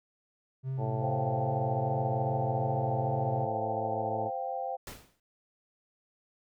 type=tone with vibrato; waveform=triangle; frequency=130.5 Hz; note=C3; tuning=4 cents flat; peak=-29 dBFS; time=0.63-3.48 s; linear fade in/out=50 ms; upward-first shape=triangle; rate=2.5 Hz; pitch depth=39 cents each way
type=harmonic tone; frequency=110 Hz; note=A2; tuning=in tune; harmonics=1 / 2 / 3 / 4 / 5 / 6 / 7 / 8; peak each=-39 / -43 / -43 / -39 / -41 / -41 / -42 / -40 dBFS; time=0.77-4.31 s; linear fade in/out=50 ms
type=chord; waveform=sine; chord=C suspended fourth; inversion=none; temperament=equal; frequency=523.3 / 698.5 / 784 Hz; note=C5 / F5 / G5; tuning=0 / 0 / 0 cents; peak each=-37 / -37 / -35 dBFS; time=1.01-4.77 s; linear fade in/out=20 ms
type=noise with exponential decay; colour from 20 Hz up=pink; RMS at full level=-39 dBFS; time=4.87-5.2 s; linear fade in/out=2 ms; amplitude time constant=71 ms
effects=none